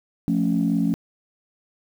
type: chord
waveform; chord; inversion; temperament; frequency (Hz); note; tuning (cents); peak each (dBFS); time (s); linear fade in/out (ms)
sine; F augmented; none; equal; 174.61 / 220 / 277.2; F3 / A3 / C#4; 0 / 0 / 0; -22; 0.28-0.94; 0
effects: tanh soft clip ceiling -11 dBFS + 8-bit